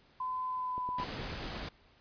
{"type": "tone with pitch glide", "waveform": "sine", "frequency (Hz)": [1017, 997.8], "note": ["C6", "B5"], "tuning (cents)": [-50, 17], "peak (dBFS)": -33, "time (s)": [0.2, 1.04], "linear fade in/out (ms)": 5, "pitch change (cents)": -33, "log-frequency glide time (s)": [0.47, 0.89]}
{"type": "click train", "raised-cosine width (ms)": 2, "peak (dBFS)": -32, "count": 7, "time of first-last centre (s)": [0.78, 1.439], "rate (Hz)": 9.11}
{"type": "noise", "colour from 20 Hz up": "pink", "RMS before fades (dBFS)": -40, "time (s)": [0.98, 1.69], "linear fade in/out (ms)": 5}
{"effects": ["pink hiss -64 dBFS RMS until 2 s", "resampled to 11025 Hz"]}